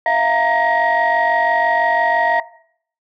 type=tone cluster; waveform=sine; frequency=655 / 701 / 925 / 1894 Hz; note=E5 / F5 / A#5 / A#6; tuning=-11 / +6 / -14 / +27 cents; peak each=-18 dBFS; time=0.06-2.4 s; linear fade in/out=2 ms; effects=noise-tail reverb RT60 0.6 s tail -17 dB re dry + tanh soft clip ceiling -7 dBFS